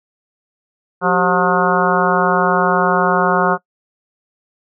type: harmonic tone with a mistuned harmonic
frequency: 180 Hz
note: F#3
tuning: 47 cents flat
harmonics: 1 / 2 / 3 / 4 / 5 / 6 / 7 / 8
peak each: -20 / -20 / -20 / -20 / -20 / -20 / -20 / -20 dBFS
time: 1.01-3.58 s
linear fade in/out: 50 ms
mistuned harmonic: 2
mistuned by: +130 cents
effects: noise-tail reverb RT60 0.1 s tail -22 dB re dry